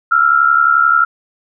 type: tone pair together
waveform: sine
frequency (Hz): 1329.6 / 1401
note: E6 / F6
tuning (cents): +15 / +5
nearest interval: minor second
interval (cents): 90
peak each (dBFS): -11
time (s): 0.11-1.05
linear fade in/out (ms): 10
effects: none